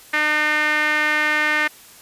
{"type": "tone with band-pass filter", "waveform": "sawtooth", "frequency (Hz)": 302.8, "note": "D#4", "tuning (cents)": -47, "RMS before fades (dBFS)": -19, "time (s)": [0.13, 1.68], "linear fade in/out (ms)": 10, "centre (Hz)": 1900, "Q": 3.8, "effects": ["white hiss -45 dBFS RMS until 2.01 s", "resampled to 32000 Hz"]}